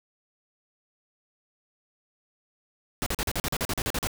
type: noise bursts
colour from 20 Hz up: pink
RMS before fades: -28 dBFS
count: 13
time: 3.02-4.071 s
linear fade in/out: 0 ms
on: 43 ms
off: 41 ms
effects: none